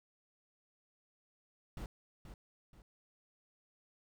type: noise with echo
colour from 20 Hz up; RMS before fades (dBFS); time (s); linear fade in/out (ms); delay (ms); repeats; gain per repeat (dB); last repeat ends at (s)
brown; -43; 1.77-1.86; 2; 480; 2; -8; 2.82
effects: none